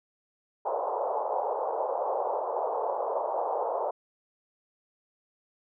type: band-pass noise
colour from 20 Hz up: pink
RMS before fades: -30 dBFS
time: 0.65-3.91 s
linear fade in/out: 10 ms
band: 460 to 990 Hz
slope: 48 dB/octave
effects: none